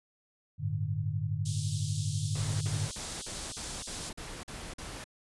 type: chord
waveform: sine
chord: G suspended second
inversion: none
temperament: equal with one note detuned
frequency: 98 / 110 / 149.31 Hz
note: G2 / A2 / D3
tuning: 0 / 0 / +29 cents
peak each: -34 dBFS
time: 0.58-2.9 s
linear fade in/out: 50 ms
type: band-pass noise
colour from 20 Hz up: white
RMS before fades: -43 dBFS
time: 1.45-4.1 s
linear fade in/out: 10 ms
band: 3200 to 9700 Hz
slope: 48 dB/octave
type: noise bursts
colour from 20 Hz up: pink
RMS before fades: -42 dBFS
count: 9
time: 2.35-5.042 s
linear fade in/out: 5 ms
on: 260 ms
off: 44 ms
effects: resampled to 24000 Hz